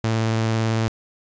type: tone with vibrato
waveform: sawtooth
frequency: 112.5 Hz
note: A2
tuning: 39 cents sharp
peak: -15 dBFS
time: 0.04-0.88 s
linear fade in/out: 0 ms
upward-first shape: sine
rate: 18 Hz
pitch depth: 16 cents each way
effects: resampled to 16000 Hz + 9-bit